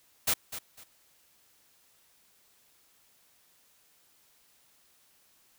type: noise with echo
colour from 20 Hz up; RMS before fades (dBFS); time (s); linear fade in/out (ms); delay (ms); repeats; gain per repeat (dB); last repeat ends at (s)
white; -26; 0.27-0.34; 10; 250; 2; -12; 0.84
effects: white hiss -65 dBFS RMS until 5.58 s